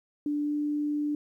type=tone with pitch glide; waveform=sine; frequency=293.7 to 295.4 Hz; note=D4 to D4; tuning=0 to +10 cents; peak=-26 dBFS; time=0.26-1.15 s; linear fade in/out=2 ms; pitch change=+10 cents; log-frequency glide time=0.43-0.51 s; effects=11-bit